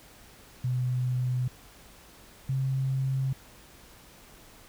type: tone pair in turn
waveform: sine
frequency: 125.8 / 133.28 Hz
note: B2 / C3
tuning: +32 / +32 cents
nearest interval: minor second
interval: 100 cents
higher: second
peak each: -25 dBFS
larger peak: neither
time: 0.64-1.48 / 2.49-3.33 s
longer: neither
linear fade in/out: 5 ms
effects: added 50 Hz sine -60 dBFS peak until 4.68 s + pink hiss -53 dBFS RMS until 4.68 s